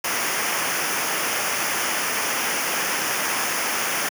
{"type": "noise with comb filter", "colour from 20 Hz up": "pink", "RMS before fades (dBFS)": -24, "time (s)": [0.04, 4.09], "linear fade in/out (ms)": 5, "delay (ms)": 0.25, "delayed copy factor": -0.7, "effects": ["high-pass 200 Hz 12 dB/octave"]}